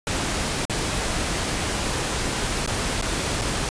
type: noise with dropouts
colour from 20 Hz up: pink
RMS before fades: -25 dBFS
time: 0.07-3.69 s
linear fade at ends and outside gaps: 1 ms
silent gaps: 0.653-0.697 / 2.663-2.675 / 3.014-3.023 / 3.413-3.418 s
effects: resampled to 22050 Hz